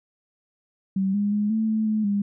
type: tone with pitch steps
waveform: sine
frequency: 192.5 / 204.4 / 208.1 / 220.4 / 218.3 / 215.5 / 202.3 Hz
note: G3 / G#3 / G#3 / A3 / A3 / A3 / G#3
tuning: -31 / -27 / +4 / +3 / -13 / -36 / -45 cents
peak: -20 dBFS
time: 0.96-2.22 s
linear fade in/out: 5 ms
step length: 180 ms
effects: none